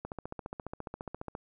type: click train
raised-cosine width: 1 ms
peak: -24 dBFS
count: 20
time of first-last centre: 0.05-1.351 s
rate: 14.6 Hz
effects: none

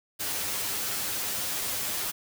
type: noise with comb filter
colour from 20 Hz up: white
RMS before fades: -31 dBFS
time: 0.19-2.12 s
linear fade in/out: 20 ms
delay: 9.7 ms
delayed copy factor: +0.65
effects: none

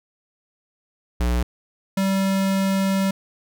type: tone pair in turn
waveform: square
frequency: 60.1 / 193.53 Hz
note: B1 / G3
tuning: -46 / -22 cents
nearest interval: octave + minor sixth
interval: 2024 cents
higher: second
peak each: -19 dBFS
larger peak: neither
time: 1.2-1.43 / 1.97-3.11 s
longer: second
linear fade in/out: 5 ms
effects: none

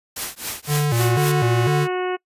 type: noise with tremolo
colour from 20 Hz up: white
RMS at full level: -25 dBFS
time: 0.16-1.32 s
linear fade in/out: 5 ms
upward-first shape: triangle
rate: 3.8 Hz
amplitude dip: 100%
type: tone with vibrato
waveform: square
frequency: 131.3 Hz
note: C3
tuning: 6 cents sharp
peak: -18 dBFS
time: 0.67-1.88 s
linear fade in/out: 50 ms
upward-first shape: square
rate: 2 Hz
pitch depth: 200 cents each way
type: harmonic tone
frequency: 365.7 Hz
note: F#4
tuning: 20 cents flat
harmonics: 1 / 2 / 3 / 4 / 5 / 6 / 7 / 8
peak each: -22 / -28 / -32 / -34 / -36 / -38 / -39 / -40 dBFS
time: 0.99-2.17 s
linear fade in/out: 20 ms
effects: noise-tail reverb RT60 0.1 s tail -25 dB re dry + resampled to 32000 Hz

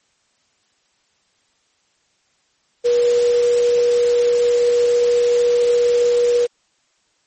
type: tone in noise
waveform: sine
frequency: 481.5 Hz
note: B4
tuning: 44 cents flat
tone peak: -12 dBFS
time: 2.84-6.47 s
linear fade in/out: 20 ms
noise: white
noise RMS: -30 dBFS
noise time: 2.84-6.47 s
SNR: +15 dB
effects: white hiss -63 dBFS RMS until 7.26 s + MP3 32 kbps

